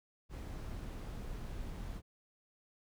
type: noise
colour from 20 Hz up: brown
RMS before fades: -43 dBFS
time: 0.29-2.02 s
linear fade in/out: 50 ms
effects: none